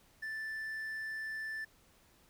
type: tone with quantisation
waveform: triangle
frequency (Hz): 1762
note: A6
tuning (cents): +2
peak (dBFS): -36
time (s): 0.22-1.65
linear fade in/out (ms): 10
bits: 11
effects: pink hiss -66 dBFS RMS until 2.29 s